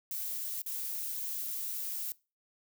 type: noise with dropouts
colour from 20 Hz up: violet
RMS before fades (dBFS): -37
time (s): 0.11-2.12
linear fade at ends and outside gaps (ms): 1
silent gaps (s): 0.618-0.662
effects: noise-tail reverb RT60 0.3 s tail -22 dB re dry